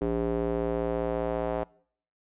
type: tone with band-pass filter sweep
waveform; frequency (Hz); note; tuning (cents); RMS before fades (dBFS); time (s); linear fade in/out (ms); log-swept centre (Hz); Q
square; 57.4; A#1; -26; -29; 0.01-1.64; 5; 380 to 620; 2.2
effects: noise-tail reverb RT60 0.6 s tail -24 dB re dry + resampled to 8000 Hz